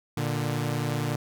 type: tone pair together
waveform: sawtooth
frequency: 117.6 / 148.17 Hz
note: A#2 / D3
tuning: +16 / +16 cents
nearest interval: major third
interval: 400 cents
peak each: -25 dBFS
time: 0.17-1.16 s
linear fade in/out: 5 ms
effects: none